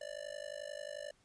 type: tone with amplitude modulation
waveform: square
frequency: 587.3 Hz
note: D5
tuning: in tune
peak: -39 dBFS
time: 0.01-1.11 s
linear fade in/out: 5 ms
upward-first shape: sine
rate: 51.3 Hz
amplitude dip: 100%
effects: pink hiss -71 dBFS RMS until 1.24 s + resampled to 22050 Hz